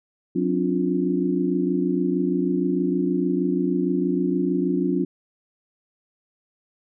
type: tone cluster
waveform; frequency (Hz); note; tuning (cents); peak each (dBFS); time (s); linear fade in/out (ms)
sine; 182.8 / 266.9 / 293.3 / 351.6; F#3 / C4 / D4 / F4; -21 / +35 / -2 / +12; -25; 0.35-5.05; 10
effects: none